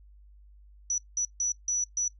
sine tone bursts at uneven times, 5910 Hz, F#8, 3 cents flat, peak -25 dBFS, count 5, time 0.9-0.98 / 1.17-1.25 / 1.4-1.52 / 1.68-1.84 / 1.97-2.08 s, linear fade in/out 2 ms, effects noise-tail reverb RT60 0.1 s tail -18 dB re dry + added 50 Hz sine -51 dBFS peak until 2.19 s

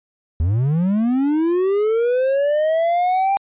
triangle linear sweep, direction up, 74.5 to 798 Hz, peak -13 dBFS, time 0.4-3.37 s, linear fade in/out 0 ms, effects resampled to 8000 Hz

